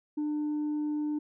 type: tone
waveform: sine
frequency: 299.3 Hz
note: D4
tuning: 33 cents sharp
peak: -26 dBFS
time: 0.17-1.19 s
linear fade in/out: 10 ms
effects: tanh soft clip ceiling -27 dBFS